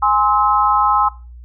sine chord, Ab augmented, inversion none, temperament equal with one note detuned, 830.6 / 1046.5 / 1289.1 Hz, Ab5 / C6 / E6, 0 / 0 / -39 cents, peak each -16 dBFS, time 0.02-1.09 s, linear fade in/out 10 ms, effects noise-tail reverb RT60 0.3 s tail -17 dB re dry + added 60 Hz sine -34 dBFS peak until 1.44 s

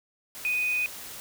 sine tone in noise, 2489 Hz, D#7, in tune, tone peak -24 dBFS, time 0.45-0.86 s, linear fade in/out 0 ms, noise white, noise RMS -41 dBFS, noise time 0.35-1.2 s, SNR +14 dB, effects none

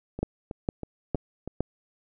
two click trains, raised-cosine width 2 ms, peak -21 / -12 dBFS, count 5 / 4, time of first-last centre 0.19-1.476 / 0.23-1.606 s, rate 3.11 / 2.18 Hz, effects none

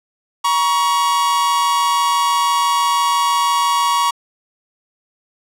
45% pulse tone pair together, 952 / 1118 Hz, A#5 / C#6, +36 / +14 cents, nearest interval minor third, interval 278 cents, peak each -17 / -16 dBFS, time 0.44-4.11 s, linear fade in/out 10 ms, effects low-pass 12000 Hz 12 dB/octave

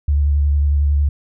sine tone with vibrato, 72.2 Hz, D2, 29 cents flat, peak -12 dBFS, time 0.08-1.09 s, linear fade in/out 5 ms, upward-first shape sine, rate 11 Hz, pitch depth 30 cents each way, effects none

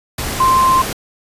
sine tone in noise, 1046.5 Hz, C6, in tune, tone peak -9 dBFS, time 0.4-0.82 s, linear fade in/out 5 ms, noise pink, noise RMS -22 dBFS, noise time 0.18-0.93 s, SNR +10 dB, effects resampled to 32000 Hz

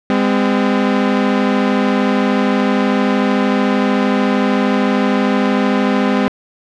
sawtooth tone pair together, 203 / 256.2 Hz, G#3 / C4, -39 / -36 cents, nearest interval major third, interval 403 cents, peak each -11 dBFS, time 0.1-6.28 s, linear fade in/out 0 ms, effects low-pass 3000 Hz 12 dB/octave

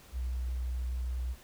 sine tone with vibrato, 62.2 Hz, B1, 13 cents sharp, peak -31 dBFS, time 0.12-1.36 s, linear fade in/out 50 ms, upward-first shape triangle, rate 5.2 Hz, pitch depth 9 cents each way, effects pink hiss -56 dBFS RMS until 1.43 s

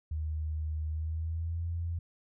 sine tone with pitch glide, 77.6 to 84.62 Hz, D#2 to E2, -4 to +46 cents, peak -31 dBFS, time 0.11-1.99 s, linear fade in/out 5 ms, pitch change +150 cents, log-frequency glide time 0.88-1.65 s, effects none

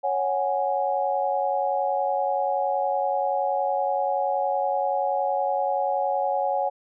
sine chord, C# suspended fourth, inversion none, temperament equal, 554.4 / 740 / 830.6 Hz, C#5 / F#5 / G#5, 0 / 0 / 0 cents, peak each -26 dBFS, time 0.03-6.7 s, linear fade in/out 20 ms, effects none

